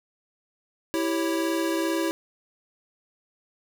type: chord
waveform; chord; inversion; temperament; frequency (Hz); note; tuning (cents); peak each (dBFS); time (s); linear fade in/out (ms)
square; C# diminished; first; equal; 329.6 / 392 / 554.4; E4 / G4 / C#5; 0 / 0 / 0; -26 / -32 / -32; 0.94-2.11; 0
effects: 9-bit